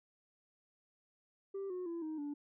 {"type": "tone with pitch steps", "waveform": "sine", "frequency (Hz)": [392, 363.6, 337.3, 312.9, 290.3], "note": ["G4", "F#4", "E4", "D#4", "D4"], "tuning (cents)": [0, -30, 40, 10, -20], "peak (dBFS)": -36, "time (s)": [1.54, 2.34], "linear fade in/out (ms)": 10, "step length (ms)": 160, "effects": ["tanh soft clip ceiling -37 dBFS"]}